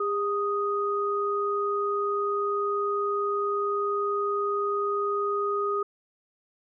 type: tone pair together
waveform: sine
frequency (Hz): 405.3 / 1244.5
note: G#4 / D#6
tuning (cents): -42 / 0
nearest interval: octave + perfect fifth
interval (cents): 1942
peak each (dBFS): -27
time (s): 0-5.83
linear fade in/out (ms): 5
effects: none